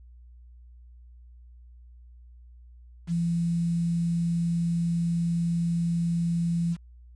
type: tone with quantisation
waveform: sine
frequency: 169.5 Hz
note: E3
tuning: 49 cents sharp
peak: -23 dBFS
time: 3.07-6.77 s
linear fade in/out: 50 ms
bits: 8
effects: added 60 Hz sine -47 dBFS peak until 7.15 s + resampled to 22050 Hz